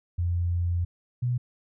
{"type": "tone pair in turn", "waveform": "sine", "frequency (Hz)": [87, 122.96], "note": ["F2", "B2"], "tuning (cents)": [-6, -7], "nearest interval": "tritone", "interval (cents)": 599, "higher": "second", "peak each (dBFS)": -23, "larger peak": "neither", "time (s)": [[0.18, 0.85], [1.22, 1.38]], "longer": "first", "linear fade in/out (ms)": 10, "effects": []}